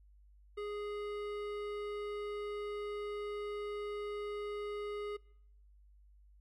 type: tone with hard clipping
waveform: sine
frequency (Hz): 414.4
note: G#4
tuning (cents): -4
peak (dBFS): -40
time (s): 0.57-5.17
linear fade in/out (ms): 10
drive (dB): 14
effects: noise-tail reverb RT60 0.8 s tail -25 dB re dry + added 50 Hz sine -59 dBFS peak until 6.4 s